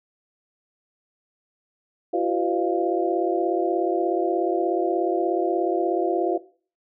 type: tone cluster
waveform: sine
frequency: 339.4 / 376.1 / 500 / 600 / 695 Hz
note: F4 / F#4 / B4 / D5 / F5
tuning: -49 / +28 / +21 / +37 / -9 cents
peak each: -25 / -25 / -29 / -31 / -26 dBFS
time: 2.13-6.38 s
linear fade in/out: 10 ms
effects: noise-tail reverb RT60 0.4 s tail -17 dB re dry